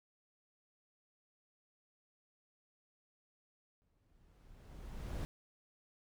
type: noise with exponential growth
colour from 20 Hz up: brown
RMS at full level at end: -38 dBFS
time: 3.82-5.25 s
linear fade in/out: 0 ms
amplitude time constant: 310 ms
effects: none